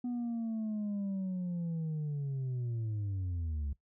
sine linear sweep, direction down, 246.9 to 68.7 Hz, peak -30 dBFS, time 0.04-3.73 s, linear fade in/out 5 ms, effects noise-tail reverb RT60 0.1 s tail -19 dB re dry + tanh soft clip ceiling -32 dBFS

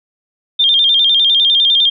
sine tone with vibrato, 3398 Hz, G#7, 39 cents sharp, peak -8 dBFS, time 0.59-1.9 s, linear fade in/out 10 ms, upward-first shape square, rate 9.9 Hz, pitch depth 96 cents each way, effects none

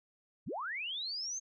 sine linear sweep, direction up, 70.8 to 6460 Hz, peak -36 dBFS, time 0.46-1.4 s, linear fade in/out 20 ms, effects none

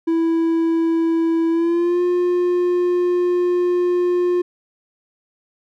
triangle tone with pitch glide, 329.6 to 355.3 Hz, E4 to F4, 0 to +30 cents, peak -13 dBFS, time 0.07-4.42 s, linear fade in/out 10 ms, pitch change +130 cents, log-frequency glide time 1.5-2.02 s, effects none

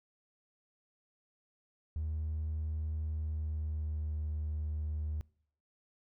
triangle tone with pitch glide, 77.78 to 76.4 Hz, D#2 to D#2, 0 to -31 cents, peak -30 dBFS, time 1.96-5.21 s, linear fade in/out 0 ms, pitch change -31 cents, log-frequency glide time 3.04-4.23 s, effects noise-tail reverb RT60 0.6 s tail -25 dB re dry + tanh soft clip ceiling -29 dBFS

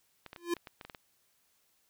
clicks, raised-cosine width 0.3 ms, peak -29 dBFS, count 9, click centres 0.263 / 0.331 / 0.362 / 0.567 / 0.672 / 0.812 / 0.85 / 0.898 / 0.948 s
square tone with exponential growth, 344.6 Hz, F4, 23 cents flat, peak -27 dBFS, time 0.37-0.54 s, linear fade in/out 5 ms, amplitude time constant 35 ms
effects white hiss -72 dBFS RMS until 1.89 s

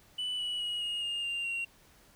sine tone with pitch steps, 2981 / 2942 / 2903 / 2865 / 2827 / 2789 / 2753 Hz, F#7 / F#7 / F#7 / F7 / F7 / F7 / F7, +12 / -11 / -34 / +44 / +20 / -3 / -25 cents, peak -29 dBFS, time 0.18-1.65 s, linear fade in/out 10 ms, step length 210 ms, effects tanh soft clip ceiling -31 dBFS + pink hiss -61 dBFS RMS until 2.15 s

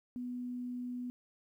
sine tone, 246.9 Hz, B3, in tune, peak -37 dBFS, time 0.16-1.1 s, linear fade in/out 0 ms, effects 12-bit

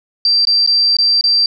sine tone with dropouts, 4699 Hz, D8, in tune, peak -9 dBFS, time 0.25-1.46 s, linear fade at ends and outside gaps 2 ms, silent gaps 0.452-0.471 / 0.664-0.674 / 0.968-0.986 / 1.211-1.239 s, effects none

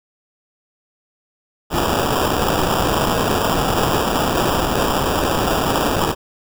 white noise with sample-and-hold, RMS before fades -18 dBFS, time 1.7-6.15 s, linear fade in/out 50 ms, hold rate 2100 Hz, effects none

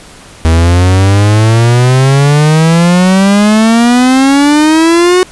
45% pulse exponential sweep, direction up, 80 to 370 Hz, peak -4 dBFS, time 0.45-5.23 s, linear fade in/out 0 ms, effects pink hiss -34 dBFS RMS until 5.31 s + resampled to 24000 Hz

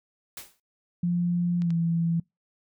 white noise with exponential decay, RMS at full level -36 dBFS, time 0.37-0.6 s, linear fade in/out 2 ms, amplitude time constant 48 ms
sine tone with pitch glide, 174.6 to 167.29 Hz, F3 to E3, 0 to +26 cents, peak -22 dBFS, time 1.03-2.2 s, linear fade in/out 5 ms, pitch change -74 cents, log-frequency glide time 1.6-1.72 s
clicks, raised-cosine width 0.2 ms, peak -28 dBFS, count 2, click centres 1.62 / 1.705 s
effects noise-tail reverb RT60 0.2 s tail -26 dB re dry

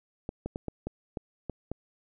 clicks, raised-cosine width 2 ms, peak -20 dBFS, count 8, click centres 0.291 / 0.46 / 0.559 / 0.683 / 0.87 / 1.172 / 1.497 / 1.716 s, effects none

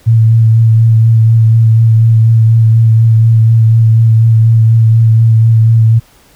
sine tone with vibrato, 112.8 Hz, A2, 44 cents sharp, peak -3 dBFS, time 0.06-6 s, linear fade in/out 20 ms, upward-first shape sine, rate 4.1 Hz, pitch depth 21 cents each way, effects pink hiss -45 dBFS RMS until 6.35 s

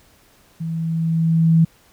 sine tone with level ramp, 163.5 Hz, E3, 14 cents flat, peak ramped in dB -23 to -9 dBFS, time 0.6-1.65 s, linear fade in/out 10 ms, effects pink hiss -54 dBFS RMS until 1.92 s

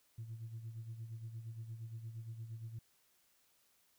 sine tone with tremolo, 113.3 Hz, A#2, 49 cents flat, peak -40 dBFS, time 0.18-2.79 s, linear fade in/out 5 ms, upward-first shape sine, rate 8.6 Hz, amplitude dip 65%, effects tanh soft clip ceiling -39 dBFS + white hiss -73 dBFS RMS until 3.98 s

